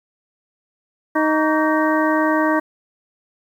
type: harmonic tone with a mistuned harmonic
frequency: 311.1 Hz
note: D#4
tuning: in tune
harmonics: 1 / 2 / 3 / 4 / 5 / 6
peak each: -18 / -21 / -23 / -24 / -25 / -26 dBFS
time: 1.15-2.6 s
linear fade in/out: 10 ms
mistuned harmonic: 4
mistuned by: -150 cents
effects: 8-bit